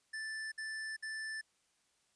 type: tone bursts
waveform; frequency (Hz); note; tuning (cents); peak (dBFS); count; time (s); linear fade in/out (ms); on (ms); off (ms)
square; 1760; A6; 0; -40; 3; 0.13-1.414; 10; 390; 57
effects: white hiss -75 dBFS RMS until 2.15 s + resampled to 22050 Hz